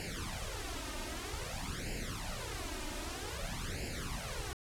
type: noise with flanger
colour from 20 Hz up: pink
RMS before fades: -40 dBFS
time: 0-4.53 s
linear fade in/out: 0 ms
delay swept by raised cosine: 0.41 to 3.31 ms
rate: 0.52 Hz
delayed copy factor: +0.85
effects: low-pass 10000 Hz 12 dB/octave